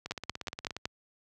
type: two click trains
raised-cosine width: 0.2 ms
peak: -15 / -20 dBFS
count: 5 / 13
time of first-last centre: 0.11-0.855 / 0.06-0.766 s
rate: 5.37 / 17 Hz
effects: high-pass 60 Hz 12 dB/octave